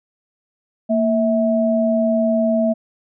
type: tone pair together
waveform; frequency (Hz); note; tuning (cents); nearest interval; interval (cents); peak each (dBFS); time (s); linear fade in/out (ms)
sine; 230 / 650.5; A#3 / E5; -23 / -23; octave + tritone; 1800; -17; 0.89-2.74; 20
effects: none